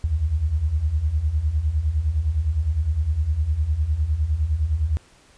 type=beating tone pair; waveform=sine; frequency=70.1 / 79.9 Hz; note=C#2 / D#2; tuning=+20 / +47 cents; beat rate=9.8 Hz; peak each=-25 / -20 dBFS; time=0.04-4.97 s; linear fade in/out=0 ms; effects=pink hiss -54 dBFS RMS until 5.37 s + resampled to 22050 Hz